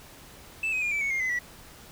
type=tone with pitch steps; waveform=sine; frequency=2637 / 2525 / 2418 / 2316 / 2217 / 2123 / 2033 / 1947.2 Hz; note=E7 / D#7 / D7 / D7 / C#7 / C7 / B6 / B6; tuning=0 / +25 / +50 / -25 / 0 / +25 / +50 / -25 cents; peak=-23 dBFS; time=0.63-1.39 s; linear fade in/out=5 ms; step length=95 ms; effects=tanh soft clip ceiling -24 dBFS + pink hiss -49 dBFS RMS until 1.91 s